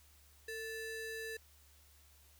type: ring-modulated tone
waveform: square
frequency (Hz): 1100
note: C#6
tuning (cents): -14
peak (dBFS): -39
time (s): 0.48-1.37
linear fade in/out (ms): 5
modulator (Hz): 651
effects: added 72 Hz sine -64 dBFS peak until 2.39 s + white hiss -66 dBFS RMS until 2.39 s